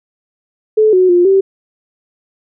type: tone with pitch steps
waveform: sine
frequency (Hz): 432.4 / 369 / 352.4 / 387.2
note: A4 / F#4 / F4 / G4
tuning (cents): -30 / -5 / +16 / -21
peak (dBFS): -6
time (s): 0.77-1.41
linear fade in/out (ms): 10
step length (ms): 160
effects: none